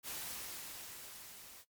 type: noise with level ramp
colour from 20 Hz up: white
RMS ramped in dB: -42 to -55 dBFS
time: 0.03-1.65 s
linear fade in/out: 50 ms
effects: noise-tail reverb RT60 0.1 s tail -17 dB re dry + MP3 96 kbps